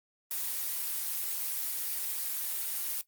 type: noise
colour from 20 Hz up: blue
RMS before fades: -34 dBFS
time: 0.31-3.01 s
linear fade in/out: 0 ms
effects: noise-tail reverb RT60 0.1 s tail -17 dB re dry + Opus 32 kbps